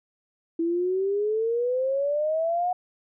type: exponential sweep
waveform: sine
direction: up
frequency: 327.9 to 732 Hz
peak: -22 dBFS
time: 0.59-2.73 s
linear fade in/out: 5 ms
effects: none